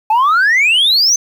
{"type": "exponential sweep", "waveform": "sine", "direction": "up", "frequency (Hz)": [843, 6272], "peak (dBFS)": -6, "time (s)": [0.1, 1.16], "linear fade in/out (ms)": 5, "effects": ["tanh soft clip ceiling -7 dBFS", "7-bit"]}